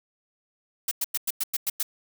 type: noise bursts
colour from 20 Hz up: blue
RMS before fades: -26 dBFS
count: 8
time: 0.88-1.83 s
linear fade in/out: 5 ms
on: 33 ms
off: 98 ms
effects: none